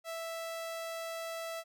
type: tone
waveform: sawtooth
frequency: 659.3 Hz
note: E5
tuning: in tune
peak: -34 dBFS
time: 0.04-1.64 s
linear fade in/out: 50 ms
effects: none